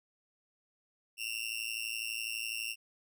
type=tone with amplitude modulation; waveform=sawtooth; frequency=2736 Hz; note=F7; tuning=36 cents flat; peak=-28 dBFS; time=1.17-2.76 s; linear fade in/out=50 ms; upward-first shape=sine; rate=112 Hz; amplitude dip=100%; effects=none